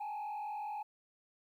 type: tone with frequency modulation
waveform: sine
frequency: 838 Hz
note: G#5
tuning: 15 cents sharp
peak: -35 dBFS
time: 0-0.83 s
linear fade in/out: 10 ms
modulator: 45.1 Hz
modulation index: 0.76
effects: tanh soft clip ceiling -37 dBFS + 12-bit